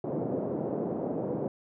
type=band-pass noise; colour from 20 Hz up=white; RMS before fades=-32 dBFS; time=0.04-1.48 s; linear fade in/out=2 ms; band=140 to 560 Hz; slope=24 dB/octave; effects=none